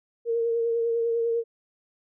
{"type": "tone with vibrato", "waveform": "sine", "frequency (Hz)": 463.2, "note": "A#4", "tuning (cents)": -11, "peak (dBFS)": -22, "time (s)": [0.25, 1.44], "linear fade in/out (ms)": 50, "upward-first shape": "sine", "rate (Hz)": 10, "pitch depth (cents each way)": 23, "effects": []}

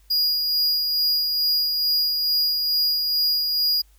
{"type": "tone with tremolo", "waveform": "square", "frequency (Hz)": 4872, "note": "D#8", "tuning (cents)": -37, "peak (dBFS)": -18, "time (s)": [0.1, 3.82], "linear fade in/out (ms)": 10, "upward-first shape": "sine", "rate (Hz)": 2.3, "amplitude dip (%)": 35, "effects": ["added 50 Hz sine -52 dBFS peak until 3.98 s", "white hiss -62 dBFS RMS until 3.98 s"]}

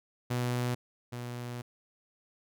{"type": "tone pair in turn", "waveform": "sawtooth", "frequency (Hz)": [122.9, 121.49], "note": ["B2", "B2"], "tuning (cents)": [-8, -28], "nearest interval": "unison", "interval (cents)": 20, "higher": "first", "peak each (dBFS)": [-25, -33], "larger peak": "first", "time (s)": [[0.3, 0.75], [1.12, 1.62]], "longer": "second", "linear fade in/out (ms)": 10, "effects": []}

